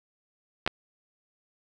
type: clicks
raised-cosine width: 0.3 ms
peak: -10 dBFS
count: 2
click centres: 0.664 / 0.676 s
effects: none